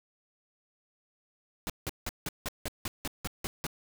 pink noise bursts, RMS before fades -34 dBFS, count 11, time 1.67-3.667 s, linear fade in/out 0 ms, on 27 ms, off 170 ms, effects none

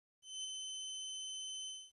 25% pulse tone with ADSR envelope, 3057 Hz, G7, 44 cents flat, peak -36 dBFS, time 0.22-1.92 s, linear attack 220 ms, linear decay 16 ms, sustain -3 dB, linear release 250 ms, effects resampled to 24000 Hz + 13-bit

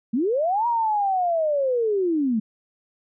sine linear two-way sweep, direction up then down, 207.7 to 961 to 207.7 Hz, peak -19 dBFS, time 0.13-2.4 s, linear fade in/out 10 ms, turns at 0.67 s, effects none

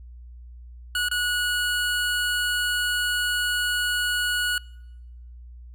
25% pulse tone with dropouts, 1460 Hz, F#6, 24 cents flat, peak -19 dBFS, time 0.95-4.58 s, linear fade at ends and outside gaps 2 ms, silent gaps 1.086-1.113 s, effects noise-tail reverb RT60 1.0 s tail -26 dB re dry + added 60 Hz sine -40 dBFS peak until 5.74 s

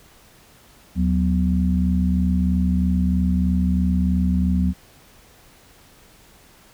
sine tone cluster, 76.2 / 183.6 / 246.7 Hz, D#2 / F#3 / B3, -36 / -13 / -2 cents, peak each -20 / -19 / -26 dBFS, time 0.95-4.74 s, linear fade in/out 50 ms, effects pink hiss -51 dBFS RMS until 6.73 s

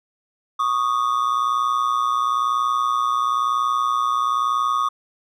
triangle ring-modulated tone, 1173 Hz, D6, 2 cents flat, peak -13 dBFS, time 0.59-4.89 s, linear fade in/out 10 ms, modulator 60.5 Hz, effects none

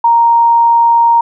sine tone, 932.3 Hz, A#5, in tune, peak -5 dBFS, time 0.04-1.21 s, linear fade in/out 5 ms, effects none

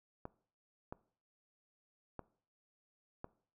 clicks, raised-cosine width 1 ms, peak -29 dBFS, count 4, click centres 0.254 / 0.925 / 2.193 / 3.244 s, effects noise-tail reverb RT60 0.5 s tail -20 dB re dry

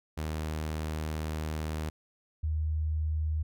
sawtooth / sine tone pair in turn, 77.78 / 77.78 Hz, D#2 / D#2, 0 / 0 cents, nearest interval unison, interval 0 cents, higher neither, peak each -28 / -27 dBFS, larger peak second, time 0.17-1.9 / 2.43-3.43 s, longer first, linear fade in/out 10 ms, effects none

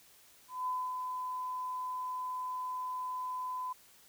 sine tone with ADSR envelope, 1010 Hz, B5, 39 cents sharp, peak -31 dBFS, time 0.48-3.73 s, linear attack 190 ms, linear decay 250 ms, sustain -4 dB, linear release 8 ms, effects white hiss -61 dBFS RMS until 4.08 s

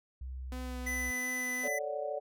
sine tone with pitch glide, 64.5 to 62.88 Hz, C2 to B1, -24 to +32 cents, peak -38 dBFS, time 0.21-1.11 s, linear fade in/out 5 ms, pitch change -44 cents, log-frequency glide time 0.32-0.95 s
sawtooth tone with vibrato, 252.2 Hz, B3, 36 cents sharp, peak -37 dBFS, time 0.52-1.68 s, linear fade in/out 2 ms, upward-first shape triangle, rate 2.8 Hz, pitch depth 13 cents each way
square tone, 2001 Hz, B6, 22 cents sharp, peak -34 dBFS, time 0.86-1.79 s, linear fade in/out 10 ms
sine chord, D major seventh, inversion second, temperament equal, 440 / 554.4 / 587.3 / 740 Hz, A4 / C#5 / D5 / F#5, 0 / 0 / 0 / 0 cents, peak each -41 / -40 / -36 / -41 dBFS, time 1.63-2.2 s, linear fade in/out 20 ms
effects none

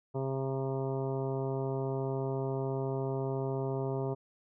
harmonic tone with a mistuned harmonic, 134.1 Hz, C3, 43 cents sharp, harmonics 1 / 2 / 3 / 4 / 5 / 6 / 7 / 8 / 9, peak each -34 / -41 / -35 / -43 / -41 / -51 / -45 / -54 / -53 dBFS, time 0.14-4.15 s, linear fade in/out 20 ms, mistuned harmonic 6, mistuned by +39 cents, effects none

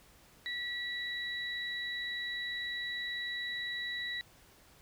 sine tone pair together, 1942 / 3909 Hz, B6 / B7, -30 / -19 cents, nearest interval octave, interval 1211 cents, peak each -37 / -39 dBFS, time 0.46-4.21 s, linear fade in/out 0 ms, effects pink hiss -61 dBFS RMS until 4.81 s

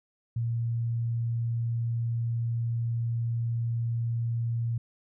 sine tone, 116.6 Hz, A#2, 1 cent sharp, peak -26 dBFS, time 0.36-4.78 s, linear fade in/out 5 ms, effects none

